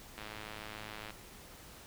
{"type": "click train", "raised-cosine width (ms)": 0.3, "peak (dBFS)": -28, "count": 100, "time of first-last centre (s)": [0.18, 1.105], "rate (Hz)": 107, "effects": ["pink hiss -53 dBFS RMS until 1.86 s"]}